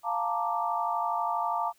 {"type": "chord", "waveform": "sine", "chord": "Bb major seventh", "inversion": "second", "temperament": "equal", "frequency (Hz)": [698.5, 880, 932.3, 1174.7], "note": ["F5", "A5", "Bb5", "D6"], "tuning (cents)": [0, 0, 0, 0], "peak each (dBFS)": -32, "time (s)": [0.03, 1.73], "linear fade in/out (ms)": 50, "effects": ["white hiss -65 dBFS RMS until 1.78 s"]}